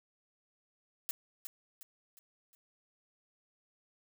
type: noise with echo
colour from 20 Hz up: blue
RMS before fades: -36 dBFS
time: 1.09-1.11 s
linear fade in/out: 0 ms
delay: 360 ms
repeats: 4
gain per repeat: -7 dB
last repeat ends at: 2.55 s
effects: none